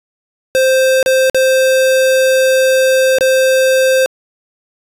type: tone with dropouts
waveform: square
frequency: 523.3 Hz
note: C5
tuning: in tune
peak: -9 dBFS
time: 0.55-4.06 s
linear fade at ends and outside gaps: 0 ms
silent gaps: 1.028-1.061 / 1.298-1.346 / 3.185-3.209 s
effects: resampled to 32000 Hz